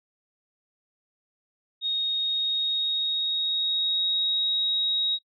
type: tone with pitch glide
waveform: sine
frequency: 3732 to 3793 Hz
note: A#7 to A#7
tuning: +1 to +29 cents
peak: -23 dBFS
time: 1.81-5.19 s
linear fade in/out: 50 ms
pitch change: +28 cents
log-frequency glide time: 2.17-4.53 s
effects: noise-tail reverb RT60 0.1 s tail -17 dB re dry